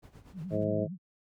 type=noise with tremolo; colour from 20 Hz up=brown; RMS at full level=-46 dBFS; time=0.02-0.65 s; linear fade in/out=20 ms; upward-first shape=sine; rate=8.3 Hz; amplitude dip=75%
type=tone with vibrato; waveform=sine; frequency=172.1 Hz; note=F3; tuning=25 cents flat; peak=-36 dBFS; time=0.33-0.98 s; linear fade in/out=50 ms; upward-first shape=sine; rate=8.7 Hz; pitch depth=210 cents each way
type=harmonic tone; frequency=106 Hz; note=G#2; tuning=36 cents sharp; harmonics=1 / 2 / 3 / 4 / 5 / 6; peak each=-34 / -35 / -35 / -36 / -34 / -33 dBFS; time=0.5-0.88 s; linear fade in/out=50 ms
effects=high-pass 60 Hz 12 dB/octave